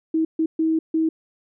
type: tone bursts at uneven times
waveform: sine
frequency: 320.6 Hz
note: E4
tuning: 48 cents flat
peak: -17 dBFS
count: 4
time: 0.14-0.25 / 0.39-0.46 / 0.59-0.79 / 0.94-1.09 s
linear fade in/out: 5 ms
effects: none